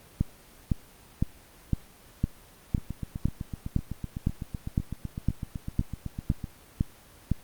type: two click trains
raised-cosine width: 5 ms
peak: -20 / -11 dBFS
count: 30 / 15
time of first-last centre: 2.78-6.442 / 0.21-7.317 s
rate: 7.92 / 1.97 Hz
effects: pink hiss -53 dBFS RMS until 7.43 s + Opus 24 kbps